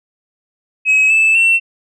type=tone with pitch steps; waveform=sine; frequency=2555 / 2627 / 2701 Hz; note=D#7 / E7 / E7; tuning=+45 / -7 / +42 cents; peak=-6 dBFS; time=0.85-1.6 s; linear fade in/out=50 ms; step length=250 ms; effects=tanh soft clip ceiling -7 dBFS